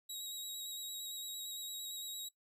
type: tone with vibrato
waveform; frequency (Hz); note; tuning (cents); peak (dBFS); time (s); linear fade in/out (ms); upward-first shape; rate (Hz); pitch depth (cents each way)
20% pulse; 3834; A#7; +48; -36; 0.09-2.29; 10; square; 8.8; 18
effects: noise-tail reverb RT60 0.1 s tail -19 dB re dry